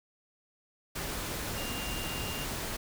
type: tone in noise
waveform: sine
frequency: 2803 Hz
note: F7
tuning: 6 cents sharp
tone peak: -41 dBFS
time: 1.57-2.45 s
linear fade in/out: 10 ms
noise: pink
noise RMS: -36 dBFS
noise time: 0.95-2.77 s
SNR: -8 dB
effects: none